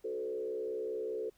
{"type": "tone with frequency modulation", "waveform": "sine", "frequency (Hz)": 440, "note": "A4", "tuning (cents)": 0, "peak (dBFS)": -34, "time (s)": [0.04, 1.3], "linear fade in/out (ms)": 10, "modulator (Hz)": 65, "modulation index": 1, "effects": ["pink hiss -70 dBFS RMS until 1.37 s"]}